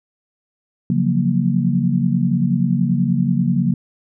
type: chord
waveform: sine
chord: Gb major seventh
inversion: second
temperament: equal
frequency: 138.59 / 174.61 / 185 / 233.1 Hz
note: Db3 / F3 / Gb3 / Bb3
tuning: 0 / 0 / 0 / 0 cents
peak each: -20 dBFS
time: 0.9-3.74 s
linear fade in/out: 2 ms
effects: none